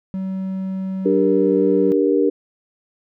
triangle tone, 190 Hz, F#3, 46 cents sharp, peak -20 dBFS, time 0.14-1.92 s, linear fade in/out 0 ms
sine chord, G minor, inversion second, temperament just, 294 / 392 / 470.4 Hz, D4 / G4 / Bb4, +2 / 0 / +16 cents, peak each -18 dBFS, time 1.05-2.3 s, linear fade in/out 10 ms
effects none

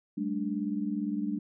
sine chord, G suspended second, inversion none, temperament equal with one note detuned, 196 / 215.7 / 293.7 Hz, G3 / A3 / D4, 0 / -34 / 0 cents, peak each -34 / -33 / -33 dBFS, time 0.17-1.39 s, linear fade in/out 10 ms, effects none

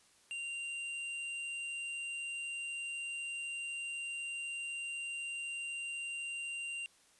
sine tone with tanh clipping, 2776 Hz, F7, 11 cents flat, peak -40 dBFS, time 0.31-6.86 s, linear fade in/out 0 ms, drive 14 dB, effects white hiss -66 dBFS RMS until 7.19 s + resampled to 24000 Hz

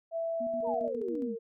sine tone, 662 Hz, E5, 7 cents sharp, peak -30 dBFS, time 0.11-0.9 s, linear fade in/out 50 ms
sine tone with tremolo, 241.1 Hz, B3, 41 cents flat, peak -37 dBFS, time 0.4-1.27 s, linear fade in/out 10 ms, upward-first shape square, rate 7.3 Hz, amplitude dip 70%
sine tone with vibrato, 466.2 Hz, A#4, in tune, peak -35 dBFS, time 0.62-1.39 s, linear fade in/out 20 ms, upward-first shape triangle, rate 2.2 Hz, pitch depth 50 cents each way
sine exponential sweep, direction down, 984 to 196 Hz, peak -33 dBFS, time 0.64-1.36 s, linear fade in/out 50 ms
effects none

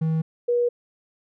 triangle / sine tone pair in turn, 160 / 482 Hz, D#3 / B4, +49 / -42 cents, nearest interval octave + perfect fifth, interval 1909 cents, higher second, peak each -18 dBFS, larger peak neither, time 0.01-0.22 / 0.48-0.69 s, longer neither, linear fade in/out 10 ms, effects none

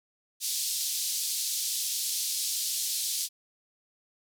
pink band-pass noise, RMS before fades -31 dBFS, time 0.4-3.29 s, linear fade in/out 50 ms, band 4000 to 14000 Hz, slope 24 dB/octave, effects none

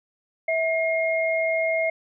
sine tone pair together, 651.6 / 2138 Hz, E5 / C7, -20 / +37 cents, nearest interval octave + major sixth, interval 2057 cents, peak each -22 / -25 dBFS, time 0.48-1.9 s, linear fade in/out 5 ms, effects none

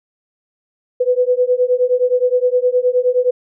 sine beating tone pair, 493.9 / 503.5 Hz, B4 / B4, 0 / +33 cents, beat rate 9.6 Hz, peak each -15 dBFS, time 1-3.31 s, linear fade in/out 10 ms, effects none

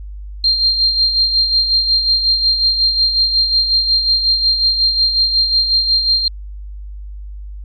sine tone with tremolo, 4186 Hz, C8, in tune, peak -9 dBFS, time 0.44-6.28 s, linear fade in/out 2 ms, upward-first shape sine, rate 5.5 Hz, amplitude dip 55%, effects added 50 Hz sine -27 dBFS peak until 7.64 s

